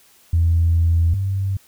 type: tone pair in turn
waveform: sine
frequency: 83.7 / 97.07 Hz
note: E2 / G2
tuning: +27 / -16 cents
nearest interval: minor third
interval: 257 cents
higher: second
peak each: -12 / -18 dBFS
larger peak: first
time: 0.33-1.14 / 1.14-1.57 s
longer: first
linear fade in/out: 5 ms
effects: tanh soft clip ceiling -8 dBFS + white hiss -53 dBFS RMS until 1.67 s